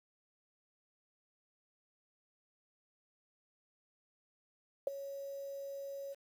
sine tone with ADSR envelope, 554.4 Hz, C#5, in tune, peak -26 dBFS, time 4.87-6.15 s, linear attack 3 ms, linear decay 13 ms, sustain -15 dB, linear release 28 ms, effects 10-bit

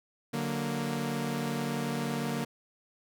sawtooth chord, D augmented, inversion none, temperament equal, 146.83 / 185 / 233.1 Hz, D3 / F#3 / A#3, 0 / 0 / 0 cents, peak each -31 / -34 / -29 dBFS, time 0.33-2.45 s, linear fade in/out 10 ms, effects none

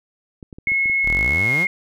clicks, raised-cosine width 3 ms, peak -24 dBFS, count 7, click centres 0.428 / 0.528 / 0.585 / 0.673 / 0.719 / 0.858 / 0.898 s
sine tone with pitch glide, 2177 to 2146 Hz, C#7 to C7, -32 to +43 cents, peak -16 dBFS, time 0.67-1.67 s, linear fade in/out 2 ms, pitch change -25 cents, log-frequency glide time 1.42-1.53 s
sawtooth exponential sweep, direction up, 31.6 to 204.4 Hz, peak -20 dBFS, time 1.03-1.67 s, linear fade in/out 50 ms
effects none

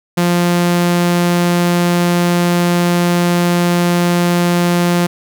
sawtooth tone, 174.61 Hz, F3, in tune, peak -7 dBFS, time 0.17-5.07 s, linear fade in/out 10 ms, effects none

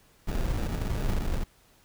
brown noise with sample-and-hold, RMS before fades -28 dBFS, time 0.27-1.44 s, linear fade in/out 10 ms, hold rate 1050 Hz, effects pink hiss -61 dBFS RMS until 1.84 s

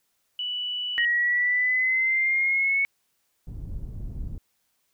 sine tone, 2960 Hz, F#7, in tune, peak -27 dBFS, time 0.39-1.05 s, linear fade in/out 2 ms
sine exponential sweep, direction up, 1885 to 2217 Hz, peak -20 dBFS, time 0.98-2.85 s, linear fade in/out 0 ms
pink low-pass noise, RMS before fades -34 dBFS, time 3.47-4.38 s, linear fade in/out 2 ms, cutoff 140 Hz, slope 12 dB/octave
effects white hiss -72 dBFS RMS until 4.93 s

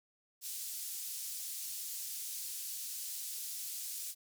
white band-pass noise, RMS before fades -42 dBFS, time 0.41-4.15 s, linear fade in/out 50 ms, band 5100 to 15000 Hz, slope 12 dB/octave, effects none

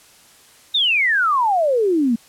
sine exponential sweep, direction down, 3794 to 220 Hz, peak -14 dBFS, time 0.74-2.16 s, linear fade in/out 10 ms, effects white hiss -49 dBFS RMS until 2.28 s + low-pass 11000 Hz 12 dB/octave

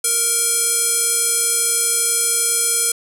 square tone with band-pass filter, 466.2 Hz, A#4, in tune, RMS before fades -18 dBFS, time 0.04-2.92 s, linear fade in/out 5 ms, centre 9500 Hz, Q 3.1, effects none

